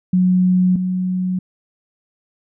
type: tone pair in turn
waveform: sine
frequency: 182.9 / 183.8 Hz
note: F#3 / F#3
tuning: -20 / -11 cents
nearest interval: unison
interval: 9 cents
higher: second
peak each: -11 / -17 dBFS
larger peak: first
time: 0.13-0.76 / 0.76-1.39 s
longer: neither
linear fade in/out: 5 ms
effects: none